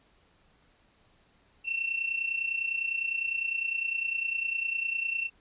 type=tone with amplitude modulation; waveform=sine; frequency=2700 Hz; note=E7; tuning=41 cents sharp; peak=-25 dBFS; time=1.64-5.3 s; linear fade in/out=50 ms; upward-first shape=sine; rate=29.9 Hz; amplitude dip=70%; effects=pink hiss -65 dBFS RMS until 5.4 s + resampled to 8000 Hz